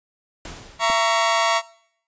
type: noise with exponential decay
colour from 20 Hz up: pink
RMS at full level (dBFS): -34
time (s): 0.45-1.37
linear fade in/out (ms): 2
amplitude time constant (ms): 200
type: chord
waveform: sawtooth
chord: A# diminished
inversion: second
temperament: just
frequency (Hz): 671.3 / 932.3 / 1118.8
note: E5 / A#5 / C#6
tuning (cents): +31 / 0 / +16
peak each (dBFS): -18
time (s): 0.79-1.62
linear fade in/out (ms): 50
type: clicks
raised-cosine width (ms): 2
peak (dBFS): -22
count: 2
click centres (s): 0.898 / 0.902
effects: noise-tail reverb RT60 0.7 s tail -22 dB re dry + resampled to 16000 Hz